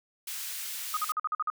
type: high-pass noise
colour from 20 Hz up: white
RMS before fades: -37 dBFS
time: 0.27-1.12 s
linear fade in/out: 5 ms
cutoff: 1700 Hz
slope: 12 dB/octave
type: tone bursts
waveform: sine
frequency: 1244.5 Hz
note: D#6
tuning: in tune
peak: -26 dBFS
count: 8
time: 0.94-1.501 s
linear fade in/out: 2 ms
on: 29 ms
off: 47 ms
effects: none